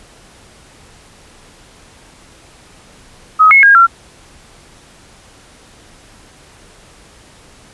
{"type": "tone with pitch steps", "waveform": "sine", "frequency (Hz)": [1268, 2178, 1625, 1364], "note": ["D#6", "C#7", "G#6", "F6"], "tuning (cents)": [32, -31, -38, -41], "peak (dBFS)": -3, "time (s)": [3.39, 3.87], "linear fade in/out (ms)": 20, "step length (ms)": 120, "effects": ["pink hiss -43 dBFS RMS until 7.73 s", "resampled to 24000 Hz"]}